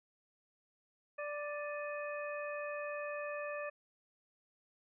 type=harmonic tone with a mistuned harmonic; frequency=587.3 Hz; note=D5; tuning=in tune; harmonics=1 / 2 / 3 / 4; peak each=-40 / -46 / -46 / -48 dBFS; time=1.18-3.7 s; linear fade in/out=10 ms; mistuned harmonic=4; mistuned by=+110 cents; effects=none

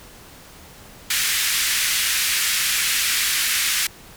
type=band-pass noise; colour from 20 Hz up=pink; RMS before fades=-21 dBFS; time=1.1-3.87 s; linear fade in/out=5 ms; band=1700 to 15000 Hz; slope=24 dB/octave; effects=pink hiss -44 dBFS RMS until 4.16 s

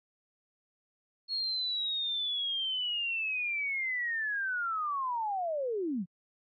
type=linear sweep; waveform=sine; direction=down; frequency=4318 to 160.7 Hz; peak=-30 dBFS; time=1.28-6.06 s; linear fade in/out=50 ms; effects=AAC 32 kbps

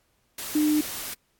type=tone in noise; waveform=sine; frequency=302.3 Hz; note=D#4; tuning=50 cents flat; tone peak=-19 dBFS; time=0.55-0.81 s; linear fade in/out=5 ms; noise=white; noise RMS=-34 dBFS; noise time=0.38-1.14 s; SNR=+12 dB; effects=pink hiss -69 dBFS RMS until 1.39 s + AAC 64 kbps

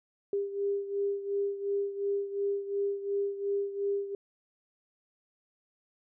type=beating tone pair; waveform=sine; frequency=399.9 / 402.7 Hz; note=G4 / G4; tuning=+35 / +47 cents; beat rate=2.8 Hz; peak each=-30 / -35 dBFS; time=0.33-4.15 s; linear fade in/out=2 ms; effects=none

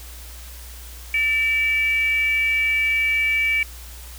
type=tone with frequency modulation; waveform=sine; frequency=2307 Hz; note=D7; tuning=31 cents flat; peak=-17 dBFS; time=1.14-3.63 s; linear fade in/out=2 ms; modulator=508 Hz; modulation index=0.36; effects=added 60 Hz sine -37 dBFS peak until 4.18 s + white hiss -42 dBFS RMS until 4.18 s

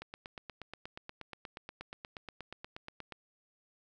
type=click train; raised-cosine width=0.3 ms; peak=-27 dBFS; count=27; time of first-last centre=0.02-3.123 s; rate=8.38 Hz; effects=none

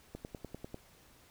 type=click train; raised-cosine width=2 ms; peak=-28 dBFS; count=7; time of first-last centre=0.15-0.744 s; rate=10.1 Hz; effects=pink hiss -62 dBFS RMS until 1.3 s

